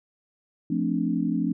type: chord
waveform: sine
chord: D minor seventh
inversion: first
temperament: equal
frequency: 174.61 / 220 / 261.6 / 293.7 Hz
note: F3 / A3 / C4 / D4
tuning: 0 / 0 / 0 / 0 cents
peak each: -28 dBFS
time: 0.7-1.53 s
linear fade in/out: 5 ms
effects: none